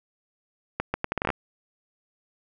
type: accelerating click train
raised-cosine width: 0.5 ms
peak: -10 dBFS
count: 10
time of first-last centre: 0.8-1.303 s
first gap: 140 ms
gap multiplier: 0.74
effects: none